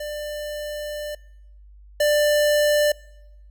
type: tone pair in turn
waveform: square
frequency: 595 / 592.6 Hz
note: D5 / D5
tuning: +22 / +15 cents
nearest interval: unison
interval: 7 cents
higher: first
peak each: -29 / -17 dBFS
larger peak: second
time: 0-1.15 / 2-2.92 s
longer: first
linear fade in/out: 5 ms
effects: noise-tail reverb RT60 0.9 s tail -24 dB re dry + added 50 Hz sine -44 dBFS peak until 3.5 s